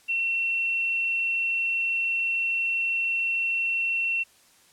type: tone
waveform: sine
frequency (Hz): 2713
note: E7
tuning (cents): +49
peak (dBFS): -23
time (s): 0.08-4.24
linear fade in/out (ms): 20
effects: white hiss -58 dBFS RMS until 4.72 s + low-pass 11000 Hz 12 dB/octave